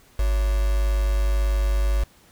sine tone with quantisation, 50.9 Hz, G#1, 34 cents flat, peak -18 dBFS, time 0.19-2.04 s, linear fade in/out 5 ms, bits 5, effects pink hiss -55 dBFS RMS until 2.31 s

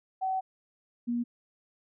sine tone pair in turn, 758 / 238.8 Hz, F#5 / A#3, +42 / +42 cents, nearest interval octave + minor sixth, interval 2000 cents, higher first, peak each -27 dBFS, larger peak neither, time 0.21-0.41 / 1.07-1.24 s, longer first, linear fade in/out 20 ms, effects none

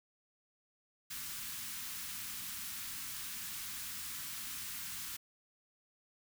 white band-stop noise, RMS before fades -43 dBFS, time 1.1-5.17 s, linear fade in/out 10 ms, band 260 to 1100 Hz, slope 24 dB/octave, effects none

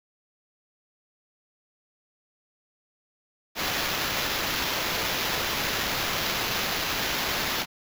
white noise with sample-and-hold, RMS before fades -28 dBFS, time 3.55-7.66 s, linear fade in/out 50 ms, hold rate 8820 Hz, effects none

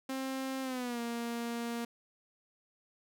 sawtooth tone with pitch glide, 265.1 to 234.8 Hz, C4 to A#3, +23 to +13 cents, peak -31 dBFS, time 0.09-1.85 s, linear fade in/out 5 ms, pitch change -210 cents, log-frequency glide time 0.62-1 s, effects none

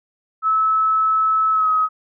sine tone with pitch glide, 1300 to 1268.8 Hz, E6 to D#6, -24 to +33 cents, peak -14 dBFS, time 0.42-1.89 s, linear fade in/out 50 ms, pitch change -43 cents, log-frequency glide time 1.52-1.69 s, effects none

